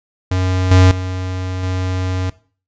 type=tone with level steps; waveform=square; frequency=92.5 Hz; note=F#2; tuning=in tune; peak=-15 / -7 / -21 / -18 dBFS; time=0.31-2.3 s; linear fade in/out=5 ms; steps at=0.71 / 0.91 / 1.63 s; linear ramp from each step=2 ms; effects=noise-tail reverb RT60 0.4 s tail -18 dB re dry + resampled to 16000 Hz